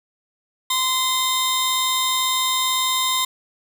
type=tone pair together; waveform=sawtooth; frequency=1034 / 3685 Hz; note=C6 / A#7; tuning=-21 / -21 cents; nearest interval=octave + minor seventh; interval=2200 cents; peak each=-18 dBFS; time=0.7-3.25 s; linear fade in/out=5 ms; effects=none